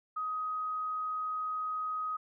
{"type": "tone", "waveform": "sine", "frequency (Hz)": 1257, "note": "D#6", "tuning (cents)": 17, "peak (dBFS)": -32, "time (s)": [0.16, 2.17], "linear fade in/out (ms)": 10, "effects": []}